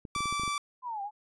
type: clicks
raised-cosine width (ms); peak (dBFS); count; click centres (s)
3; -28; 8; 0.052 / 0.162 / 0.206 / 0.257 / 0.326 / 0.397 / 0.435 / 0.478
type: tone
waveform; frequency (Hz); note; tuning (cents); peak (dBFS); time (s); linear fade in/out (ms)
sawtooth; 1163; D6; -17; -26; 0.15-0.58; 2
type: linear two-way sweep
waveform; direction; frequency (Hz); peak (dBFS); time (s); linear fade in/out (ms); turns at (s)
sine; down then up; 1033 to 782 to 861; -33; 0.82-1.11; 50; 1.02
effects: resampled to 24000 Hz